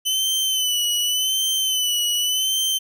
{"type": "tone with vibrato", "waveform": "sawtooth", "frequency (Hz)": 3021, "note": "F#7", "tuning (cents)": 35, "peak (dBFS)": -16, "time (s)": [0.05, 2.79], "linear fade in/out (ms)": 20, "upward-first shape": "sine", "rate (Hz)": 0.87, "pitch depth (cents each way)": 57, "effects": []}